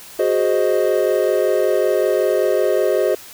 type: chord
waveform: triangle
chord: Ab dominant seventh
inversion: third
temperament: equal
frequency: 370 / 415.3 / 523.3 / 622.3 Hz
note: Gb4 / Ab4 / C5 / Eb5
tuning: 0 / 0 / 0 / 0 cents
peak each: -18 dBFS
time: 0.19-3.15 s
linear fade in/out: 5 ms
effects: white hiss -39 dBFS RMS until 3.33 s